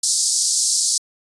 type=band-pass noise; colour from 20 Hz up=white; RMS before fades=-19 dBFS; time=0.03-0.98 s; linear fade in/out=5 ms; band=4400 to 9400 Hz; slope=48 dB/octave; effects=resampled to 24000 Hz